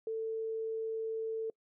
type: tone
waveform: sine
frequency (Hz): 445.5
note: A4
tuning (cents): +22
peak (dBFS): -33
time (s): 0.07-1.5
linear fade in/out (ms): 2
effects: noise-tail reverb RT60 0.1 s tail -26 dB re dry